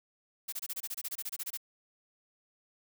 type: noise bursts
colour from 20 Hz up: blue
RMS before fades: -37 dBFS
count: 16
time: 0.48-1.575 s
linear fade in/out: 10 ms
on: 45 ms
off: 25 ms
effects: none